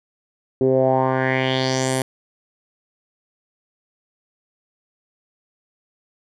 10% pulse tone with low-pass filter sweep, 130.81 Hz, C3, in tune, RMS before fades -19 dBFS, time 0.61-2.02 s, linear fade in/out 2 ms, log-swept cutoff 360 to 11000 Hz, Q 3.7, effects none

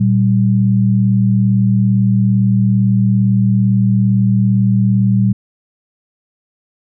sine tone pair together, 116.54 / 194.24 Hz, A#2 / G3, 0 / -16 cents, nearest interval major sixth, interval 884 cents, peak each -12 dBFS, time 0-5.33 s, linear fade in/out 10 ms, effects none

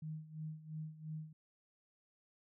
sine tone with tremolo, 156 Hz, D#3, 5 cents sharp, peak -40 dBFS, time 0.02-1.33 s, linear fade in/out 5 ms, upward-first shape sine, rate 2.9 Hz, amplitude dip 80%, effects none

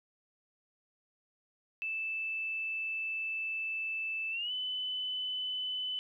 sine tone with pitch glide, 2637 to 3012 Hz, E7 to F#7, 0 to +30 cents, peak -33 dBFS, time 1.82-5.99 s, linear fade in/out 0 ms, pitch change +230 cents, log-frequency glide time 4.31-4.52 s, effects 12-bit

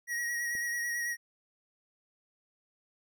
square tone with vibrato, 1900 Hz, A#6, 33 cents sharp, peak -32 dBFS, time 0.07-1.17 s, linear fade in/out 50 ms, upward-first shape sine, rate 9.1 Hz, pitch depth 26 cents each way
click, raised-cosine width 2 ms, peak -36 dBFS, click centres 0.552 s
effects none

